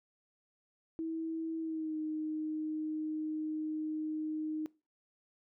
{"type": "tone with pitch glide", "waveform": "sine", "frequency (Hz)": [324.2, 310.1], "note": ["E4", "D#4"], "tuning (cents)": [-29, -6], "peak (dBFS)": -34, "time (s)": [0.99, 4.66], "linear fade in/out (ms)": 0, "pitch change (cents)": -77, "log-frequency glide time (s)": [1.6, 1.97], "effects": ["noise-tail reverb RT60 0.3 s tail -22 dB re dry"]}